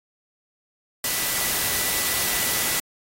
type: tone in noise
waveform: sine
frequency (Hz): 1975.5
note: B6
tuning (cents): 0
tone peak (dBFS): -35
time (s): 1.04-2.8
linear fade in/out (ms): 2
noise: white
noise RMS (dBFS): -24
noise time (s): 1.04-2.8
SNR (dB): -14
effects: AAC 48 kbps